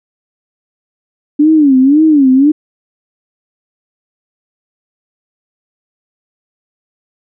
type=tone with vibrato; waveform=sine; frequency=286.2 Hz; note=D4; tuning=45 cents flat; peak=-4 dBFS; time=1.39-2.52 s; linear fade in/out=10 ms; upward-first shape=sine; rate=1.9 Hz; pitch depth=180 cents each way; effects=none